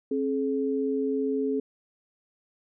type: tone pair together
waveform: sine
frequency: 268.3 / 426.4 Hz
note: C4 / G#4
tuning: +44 / +46 cents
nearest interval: minor sixth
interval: 802 cents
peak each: -27 dBFS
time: 0.11-1.6 s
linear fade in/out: 5 ms
effects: none